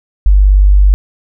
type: tone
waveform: sine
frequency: 49 Hz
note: G1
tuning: in tune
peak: -3 dBFS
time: 0.26-0.94 s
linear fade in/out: 0 ms
effects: none